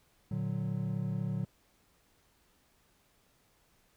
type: chord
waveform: triangle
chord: Bb augmented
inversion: none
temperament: equal with one note detuned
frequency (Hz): 116.54 / 148.54 / 185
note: Bb2 / D3 / F#3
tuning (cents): 0 / +20 / 0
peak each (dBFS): -34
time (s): 0.31-1.45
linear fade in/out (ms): 5
effects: pink hiss -69 dBFS RMS until 3.96 s